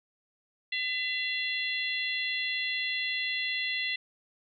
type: harmonic tone with a mistuned harmonic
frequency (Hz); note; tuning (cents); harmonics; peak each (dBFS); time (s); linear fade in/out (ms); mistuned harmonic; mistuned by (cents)
683; F5; -39; 3 / 4 / 5 / 6; -32 / -34 / -36 / -38; 0.72-3.96; 5; 3; -27
effects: none